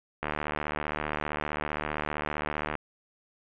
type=click train; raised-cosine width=0.5 ms; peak=-15 dBFS; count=191; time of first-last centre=0.23-2.753 s; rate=75.3 Hz; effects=resampled to 8000 Hz + 8-bit